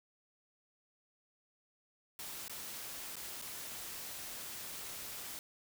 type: noise with dropouts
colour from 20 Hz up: white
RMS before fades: -45 dBFS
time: 2.19-5.39 s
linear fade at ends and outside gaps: 1 ms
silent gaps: 2.481-2.496 / 3.157-3.166 / 3.415-3.422 s
effects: none